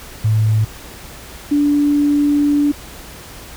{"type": "tone pair in turn", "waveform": "sine", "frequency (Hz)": [108.8, 290.5], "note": ["A2", "D4"], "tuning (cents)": [-19, -19], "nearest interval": "octave + perfect fourth", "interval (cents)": 1700, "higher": "second", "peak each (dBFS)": -11, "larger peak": "neither", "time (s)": [[0.24, 0.65], [1.51, 2.72]], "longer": "second", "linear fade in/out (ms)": 10, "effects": ["added 60 Hz sine -42 dBFS peak until 3.56 s", "pink hiss -36 dBFS RMS until 3.56 s"]}